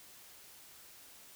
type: silence
effects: white hiss -56 dBFS RMS until 1.35 s